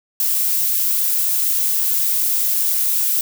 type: noise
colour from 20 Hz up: violet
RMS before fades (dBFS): -18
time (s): 0.2-3.21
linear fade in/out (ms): 2
effects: none